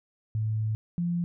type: tone pair in turn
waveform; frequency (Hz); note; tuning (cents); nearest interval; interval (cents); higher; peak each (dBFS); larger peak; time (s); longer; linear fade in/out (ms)
sine; 109 / 173.03; A2 / F3; -16 / -16; minor sixth; 800; second; -25; neither; 0.35-0.75 / 0.98-1.24; first; 0
effects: none